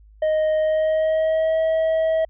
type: tone with pitch glide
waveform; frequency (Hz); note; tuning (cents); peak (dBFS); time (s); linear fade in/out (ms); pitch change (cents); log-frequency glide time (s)
triangle; 622.3 to 642.4; D#5 to E5; 0 to -45; -15; 0.22-2.25; 5; +55; 0.58-1.59
effects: added 52 Hz sine -46 dBFS peak until 2.29 s + resampled to 8000 Hz